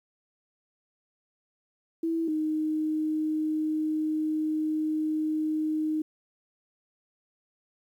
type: tone pair in turn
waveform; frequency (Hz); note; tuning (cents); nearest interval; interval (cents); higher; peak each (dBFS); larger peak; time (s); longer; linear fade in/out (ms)
sine; 328.4 / 310.3; E4 / D#4; -6 / -5; minor second; 99; first; -25; neither; 2.03-2.28 / 2.28-6.02; second; 5
effects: 10-bit